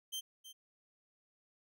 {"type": "tone with echo", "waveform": "sawtooth", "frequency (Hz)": 3133, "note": "G7", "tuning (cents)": -2, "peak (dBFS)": -35, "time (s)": [0.12, 0.21], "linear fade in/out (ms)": 20, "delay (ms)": 320, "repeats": 1, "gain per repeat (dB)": -12, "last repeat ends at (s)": 0.53, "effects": []}